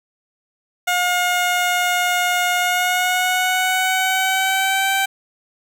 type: tone with pitch glide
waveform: 15% pulse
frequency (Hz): 716 to 776.3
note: F5 to G5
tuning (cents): +43 to -17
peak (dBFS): -10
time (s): 0.87-5.06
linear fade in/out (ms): 10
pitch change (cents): +140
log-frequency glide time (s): 2.58-4.92
effects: none